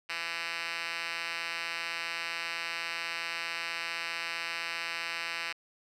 5% pulse tone with band-pass filter, 167.8 Hz, E3, 31 cents sharp, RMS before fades -36 dBFS, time 0.09-5.53 s, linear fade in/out 10 ms, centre 3000 Hz, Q 3, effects none

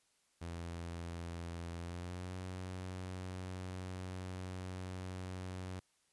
sawtooth tone with pitch glide, 85.1 to 92.27 Hz, F2 to F#2, -44 to -4 cents, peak -38 dBFS, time 0.41-5.8 s, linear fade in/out 10 ms, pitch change +140 cents, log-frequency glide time 1.77-2.36 s, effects white hiss -75 dBFS RMS until 6.12 s + resampled to 24000 Hz

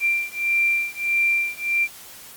sine beating tone pair, 2364 / 2365.6 Hz, D7 / D7, +11 / +12 cents, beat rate 1.6 Hz, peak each -22 dBFS, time 0-1.88 s, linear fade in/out 50 ms, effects white hiss -42 dBFS RMS until 2.36 s + Opus 48 kbps

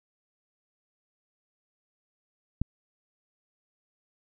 click, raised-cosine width 5 ms, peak -14 dBFS, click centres 2.616 s, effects none

